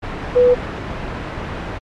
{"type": "tone in noise", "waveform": "sine", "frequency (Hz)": 493.9, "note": "B4", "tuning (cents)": 0, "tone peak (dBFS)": -8, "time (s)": [0.35, 0.55], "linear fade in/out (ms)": 20, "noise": "pink", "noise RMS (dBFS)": -25, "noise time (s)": [0.02, 1.79], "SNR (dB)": 14, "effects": ["low-pass 2000 Hz 12 dB/octave", "MP3 64 kbps"]}